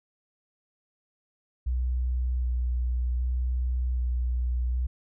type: tone with vibrato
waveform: sine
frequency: 61.74 Hz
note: B1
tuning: in tune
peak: -24 dBFS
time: 1.66-4.87 s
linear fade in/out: 10 ms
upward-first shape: square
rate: 0.65 Hz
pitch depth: 14 cents each way
effects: none